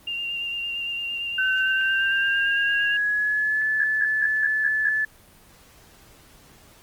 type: tone with vibrato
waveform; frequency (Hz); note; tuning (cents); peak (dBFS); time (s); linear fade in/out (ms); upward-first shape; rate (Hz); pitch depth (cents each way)
sine; 2784; F7; -6; -26; 0.07-2.97; 5; sine; 8.8; 18
type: tone with pitch glide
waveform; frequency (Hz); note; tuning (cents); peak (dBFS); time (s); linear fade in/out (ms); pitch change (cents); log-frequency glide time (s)
sine; 1528 to 1735.1; G6 to A6; -45 to -25; -20; 1.38-5.05; 5; +220; 1.56-3.65
type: tone bursts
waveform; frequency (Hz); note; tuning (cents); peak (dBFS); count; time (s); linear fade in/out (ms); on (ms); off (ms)
sine; 1662; G#6; +1; -21; 6; 3.8-4.89; 2; 40; 170
effects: pink hiss -52 dBFS RMS until 6.82 s + Opus 24 kbps